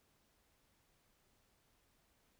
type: silence
effects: pink hiss -75 dBFS RMS until 2.39 s